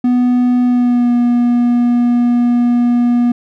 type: tone with pitch glide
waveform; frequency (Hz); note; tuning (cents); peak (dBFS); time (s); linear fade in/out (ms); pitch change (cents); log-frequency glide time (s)
triangle; 246.9 to 241.1; B3 to B3; 0 to -41; -7; 0.04-3.32; 5; -41; 0.65-1.12
effects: none